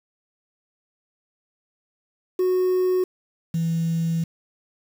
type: tone pair in turn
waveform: sine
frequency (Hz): 367.5 / 165.17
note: F#4 / E3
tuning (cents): -12 / +4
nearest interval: octave + major second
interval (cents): 1384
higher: first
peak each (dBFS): -15 / -19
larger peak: first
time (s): 2.39-3.04 / 3.54-4.24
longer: second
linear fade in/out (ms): 5
effects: tanh soft clip ceiling -17 dBFS + 7-bit